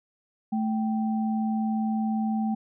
sine tone pair together, 218.6 / 779 Hz, A3 / G5, -11 / -11 cents, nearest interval octave + minor seventh, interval 2200 cents, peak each -24 / -33 dBFS, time 0.52-2.55 s, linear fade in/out 10 ms, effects none

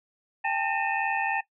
sine tone cluster, 794 / 877 / 1820 / 2493 / 2647 Hz, G5 / A5 / A#6 / D#7 / E7, +22 / -6 / -42 / +3 / +7 cents, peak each -29 / -31 / -30 / -35 / -35 dBFS, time 0.44-1.41 s, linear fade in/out 10 ms, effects noise-tail reverb RT60 0.1 s tail -18 dB re dry

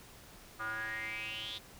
square tone with band-pass filter sweep, 110.2 Hz, A2, 3 cents sharp, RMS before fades -40 dBFS, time 0.59-1.59 s, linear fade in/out 20 ms, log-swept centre 1300 to 3700 Hz, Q 8.7, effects pink hiss -55 dBFS RMS until 1.79 s

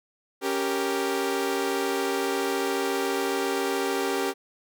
sawtooth chord, G diminished, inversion second, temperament equal, 277.2 / 392 / 466.2 Hz, Db4 / G4 / Bb4, 0 / 0 / 0 cents, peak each -27 / -23 / -27 dBFS, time 0.41-4.34 s, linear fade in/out 50 ms, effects none

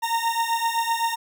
40% pulse beating tone pair, 917 / 924.8 Hz, A#5 / A#5, -29 / -14 cents, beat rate 7.8 Hz, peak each -24 dBFS, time 0.02-1.16 s, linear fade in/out 20 ms, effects none

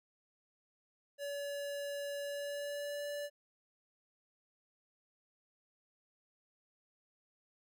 square tone with pitch glide, 570 to 580.3 Hz, C#5 to D5, +48 to -21 cents, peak -39 dBFS, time 1.18-3.3 s, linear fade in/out 50 ms, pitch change +31 cents, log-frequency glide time 2.22-3.07 s, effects none

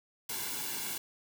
white noise with comb filter, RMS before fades -37 dBFS, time 0.29-0.98 s, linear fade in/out 5 ms, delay 1.6 ms, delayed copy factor -0.7, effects none

